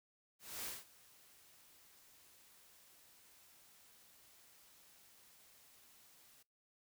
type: noise with ADSR envelope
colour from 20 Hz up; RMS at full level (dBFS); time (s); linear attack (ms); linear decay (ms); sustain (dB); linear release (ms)
white; -43; 0.39-6.43; 260; 190; -22; 8
effects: noise-tail reverb RT60 0.2 s tail -22 dB re dry